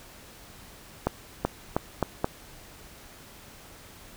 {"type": "accelerating click train", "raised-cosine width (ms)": 1, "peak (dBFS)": -9, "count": 5, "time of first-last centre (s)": [1.07, 2.244], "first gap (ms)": 380, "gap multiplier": 0.83, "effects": ["pink hiss -49 dBFS RMS until 4.16 s"]}